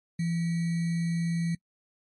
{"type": "tone with sample-and-hold", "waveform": "sine", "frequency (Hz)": 168.4, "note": "E3", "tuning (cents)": 37, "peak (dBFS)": -25, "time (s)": [0.19, 1.55], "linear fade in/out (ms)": 5, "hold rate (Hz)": 2100, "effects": ["noise-tail reverb RT60 0.1 s tail -25 dB re dry", "MP3 48 kbps"]}